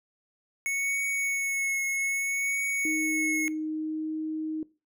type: tone with vibrato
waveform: square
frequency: 2206 Hz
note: C#7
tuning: 9 cents flat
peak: -27 dBFS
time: 0.66-3.48 s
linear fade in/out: 0 ms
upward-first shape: triangle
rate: 0.63 Hz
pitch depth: 24 cents each way
type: tone with pitch glide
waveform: sine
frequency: 311.1 to 313.3 Hz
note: D#4 to D#4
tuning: 0 to +12 cents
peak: -29 dBFS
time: 2.85-4.63 s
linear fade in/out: 2 ms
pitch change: +12 cents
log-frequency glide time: 3.65-4.15 s
effects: noise-tail reverb RT60 0.3 s tail -20 dB re dry